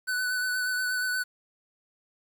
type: tone with vibrato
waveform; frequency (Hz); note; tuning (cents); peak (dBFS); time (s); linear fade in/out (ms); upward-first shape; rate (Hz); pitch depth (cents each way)
square; 1497; F#6; +20; -27; 0.07-1.24; 20; sine; 8.4; 23
effects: 9-bit